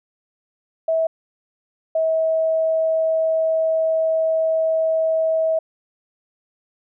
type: tone pair in turn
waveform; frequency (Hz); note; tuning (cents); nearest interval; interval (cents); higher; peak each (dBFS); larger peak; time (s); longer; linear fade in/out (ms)
sine; 649 / 643.4; E5 / E5; -27 / -42; unison; 15; first; -16; neither; 0.88-1.07 / 1.95-5.59; second; 5
effects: none